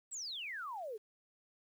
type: exponential sweep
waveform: sine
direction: down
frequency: 8130 to 401.5 Hz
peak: -40 dBFS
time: 0.11-0.98 s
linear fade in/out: 20 ms
effects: 11-bit